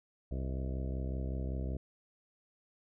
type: harmonic tone with a mistuned harmonic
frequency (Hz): 65.3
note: C2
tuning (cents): -3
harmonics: 1 / 2 / 3 / 4 / 5 / 6 / 7 / 8 / 9 / 10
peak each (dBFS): -35 / -41 / -45 / -47 / -49 / -51 / -52 / -53 / -54 / -55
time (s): 0.31-1.77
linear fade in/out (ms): 5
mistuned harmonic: 9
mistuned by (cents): +67
effects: none